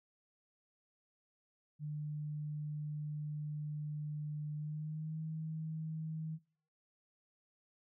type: tone with pitch glide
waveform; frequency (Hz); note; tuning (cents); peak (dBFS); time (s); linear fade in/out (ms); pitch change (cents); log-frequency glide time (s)
sine; 150 to 158.28; D3 to D#3; +37 to +30; -38; 1.79-6.39; 50; +93; 4.56-5.19
effects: noise-tail reverb RT60 0.5 s tail -21 dB re dry